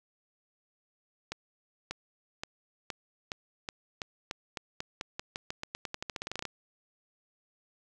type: accelerating click train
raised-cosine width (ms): 0.2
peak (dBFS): -18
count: 28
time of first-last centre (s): 1.32-6.453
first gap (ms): 590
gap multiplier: 0.89
effects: none